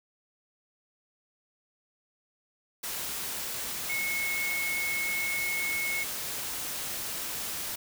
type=tone in noise; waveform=sine; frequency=2184 Hz; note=C#7; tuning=26 cents flat; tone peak=-29 dBFS; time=3.89-6.04 s; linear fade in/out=10 ms; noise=white; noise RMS=-35 dBFS; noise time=2.83-7.76 s; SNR=+3 dB; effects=none